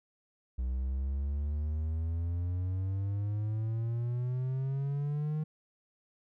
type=exponential sweep; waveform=triangle; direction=up; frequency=61.74 to 155.56 Hz; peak=-28 dBFS; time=0.58-5.44 s; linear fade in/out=10 ms; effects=none